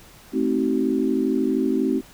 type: chord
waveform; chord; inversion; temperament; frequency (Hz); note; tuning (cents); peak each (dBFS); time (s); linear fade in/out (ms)
sine; A diminished seventh; none; just; 220 / 264 / 316.8 / 380.2; A3 / C4 / Eb4 / Gb4; 0 / +16 / +31 / +47; -26 / -22 / -25 / -25; 0.32-2.02; 50
effects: pink hiss -48 dBFS RMS until 2.13 s